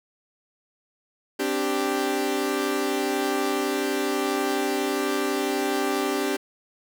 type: chord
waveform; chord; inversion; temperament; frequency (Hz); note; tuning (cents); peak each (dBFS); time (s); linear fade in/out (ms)
sawtooth; C suspended second; none; equal; 261.6 / 293.7 / 392; C4 / D4 / G4; 0 / 0 / 0; -26 / -24 / -22; 1.39-6.37; 10
effects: 9-bit